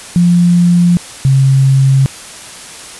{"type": "tone pair in turn", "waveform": "sine", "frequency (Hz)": [174.61, 134.74], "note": ["F3", "C#3"], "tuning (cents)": [0, -49], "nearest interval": "major third", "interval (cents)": 449, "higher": "first", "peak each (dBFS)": -5, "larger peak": "neither", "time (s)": [[0.16, 0.97], [1.25, 2.06]], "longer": "neither", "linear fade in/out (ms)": 0, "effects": ["white hiss -30 dBFS RMS until 2.99 s", "resampled to 24000 Hz"]}